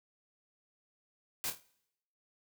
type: noise with echo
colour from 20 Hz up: white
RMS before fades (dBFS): -36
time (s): 1.44-1.5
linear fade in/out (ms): 0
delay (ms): 25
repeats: 5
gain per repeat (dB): -7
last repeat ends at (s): 1.625
effects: noise-tail reverb RT60 0.8 s tail -22 dB re dry